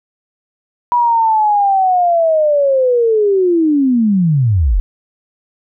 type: linear sweep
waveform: sine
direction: down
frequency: 977 to 36.91 Hz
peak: -9 dBFS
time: 0.92-4.8 s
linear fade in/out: 0 ms
effects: none